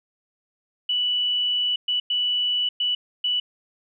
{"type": "tone bursts at uneven times", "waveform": "sine", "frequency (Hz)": 2960, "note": "F#7", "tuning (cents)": 0, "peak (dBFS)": -20, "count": 5, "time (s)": [[0.89, 1.76], [1.88, 2], [2.1, 2.69], [2.8, 2.95], [3.24, 3.4]], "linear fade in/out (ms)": 5, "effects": []}